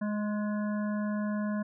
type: harmonic tone with a mistuned harmonic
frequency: 209.1 Hz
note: G#3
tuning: 12 cents sharp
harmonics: 1 / 3 / 5 / 7 / 8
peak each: -29 / -39 / -43 / -46 / -47 dBFS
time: 0.01-1.63 s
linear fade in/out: 10 ms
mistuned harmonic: 8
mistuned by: +23 cents
effects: none